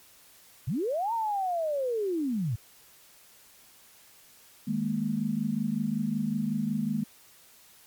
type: linear two-way sweep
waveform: sine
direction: up then down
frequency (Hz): 98.9 to 936 to 98.9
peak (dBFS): -26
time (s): 0.67-2.56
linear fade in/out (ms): 10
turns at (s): 1.13
type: chord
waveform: sine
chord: D# suspended fourth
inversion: none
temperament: equal with one note detuned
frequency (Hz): 156.37 / 207.7 / 233.1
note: D#3 / G#3 / A#3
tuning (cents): +9 / 0 / 0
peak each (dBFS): -34 / -29 / -30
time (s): 4.67-7.04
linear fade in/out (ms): 10
effects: white hiss -56 dBFS RMS until 7.86 s + MP3 96 kbps